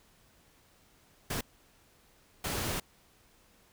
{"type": "noise bursts at uneven times", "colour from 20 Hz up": "pink", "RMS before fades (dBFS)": -34, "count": 2, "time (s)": [[1.3, 1.41], [2.44, 2.8]], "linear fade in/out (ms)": 5, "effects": ["pink hiss -64 dBFS RMS until 3.72 s"]}